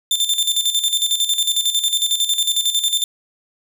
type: tone with tremolo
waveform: sawtooth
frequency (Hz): 3566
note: A7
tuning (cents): +22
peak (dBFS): -11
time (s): 0.11-3.04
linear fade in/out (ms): 2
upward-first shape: square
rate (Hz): 11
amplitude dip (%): 65
effects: none